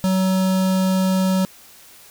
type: tone with notch filter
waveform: square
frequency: 188.1 Hz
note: F#3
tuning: 29 cents sharp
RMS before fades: -18 dBFS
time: 0.04-1.45 s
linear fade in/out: 0 ms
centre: 2100 Hz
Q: 1.7
effects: white hiss -46 dBFS RMS until 2.1 s